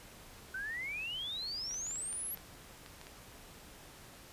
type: exponential sweep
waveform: sine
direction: up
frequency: 1500 to 11840 Hz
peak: -37 dBFS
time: 0.54-2.35 s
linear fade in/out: 5 ms
type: clicks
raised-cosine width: 0.2 ms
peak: -32 dBFS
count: 10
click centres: 1.71 / 1.743 / 1.867 / 1.91 / 1.957 / 2.128 / 2.374 / 2.862 / 3.014 / 3.069 s
effects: pink hiss -54 dBFS RMS until 4.32 s + resampled to 32000 Hz